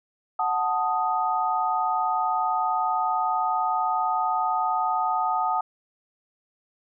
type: chord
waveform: sine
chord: D# diminished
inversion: first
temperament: equal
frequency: 740 / 880 / 1244.5 Hz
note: F#5 / A5 / D#6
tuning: 0 / 0 / 0 cents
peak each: -26 dBFS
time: 0.39-5.61 s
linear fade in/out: 5 ms
effects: none